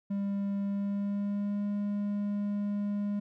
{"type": "tone with pitch glide", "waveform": "triangle", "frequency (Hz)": [199.5, 204.4], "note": ["G3", "G#3"], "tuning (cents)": [31, -27], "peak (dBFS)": -27, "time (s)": [0.1, 3.2], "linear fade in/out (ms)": 10, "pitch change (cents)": 42, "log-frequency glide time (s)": [0.63, 1.65], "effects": []}